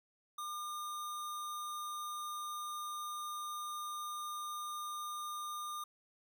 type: tone with sample-and-hold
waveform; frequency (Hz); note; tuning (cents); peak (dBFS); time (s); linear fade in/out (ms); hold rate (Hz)
sine; 1202; D6; +40; -39; 0.38-5.84; 5; 4900
effects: none